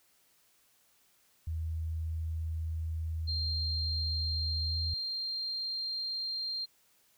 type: tone with pitch glide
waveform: sine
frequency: 80.5 to 82.24 Hz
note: E2 to E2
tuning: -41 to -4 cents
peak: -32 dBFS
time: 1.47-4.94 s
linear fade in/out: 5 ms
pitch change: +37 cents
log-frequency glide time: 4.64-4.76 s
type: tone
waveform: sine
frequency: 4186 Hz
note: C8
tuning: in tune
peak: -33 dBFS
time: 3.27-6.66 s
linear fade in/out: 20 ms
effects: white hiss -68 dBFS RMS until 7.17 s